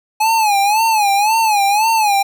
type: tone with vibrato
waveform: square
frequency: 847 Hz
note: G#5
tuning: 34 cents sharp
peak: -12 dBFS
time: 0.2-2.23 s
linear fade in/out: 10 ms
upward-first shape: sine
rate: 1.9 Hz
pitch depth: 120 cents each way
effects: none